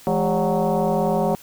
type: tone with frequency modulation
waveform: sine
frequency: 167.1 Hz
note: E3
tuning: 24 cents sharp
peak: -17 dBFS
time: 0.07-1.35 s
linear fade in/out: 0 ms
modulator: 189 Hz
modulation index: 3.7
effects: white hiss -46 dBFS RMS until 1.42 s